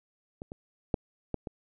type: clicks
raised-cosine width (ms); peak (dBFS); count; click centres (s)
2; -26 / -27 / -12 / -17 / -23; 5; 0.419 / 0.519 / 0.942 / 1.343 / 1.472
effects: none